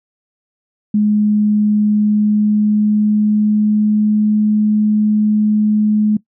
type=tone with pitch glide; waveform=sine; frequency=210 to 212.1 Hz; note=G#3 to G#3; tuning=+19 to +37 cents; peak=-10 dBFS; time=0.94-6.17 s; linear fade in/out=5 ms; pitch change=+18 cents; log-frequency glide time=1.93-4.36 s; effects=noise-tail reverb RT60 0.1 s tail -19 dB re dry